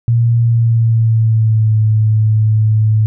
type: tone with pitch glide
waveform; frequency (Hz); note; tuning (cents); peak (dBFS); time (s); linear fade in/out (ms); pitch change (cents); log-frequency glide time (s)
sine; 117.1 to 108.63; A#2 to A2; +8 to -22; -8; 0.08-3.06; 0; -130; 0.4-1.77
effects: none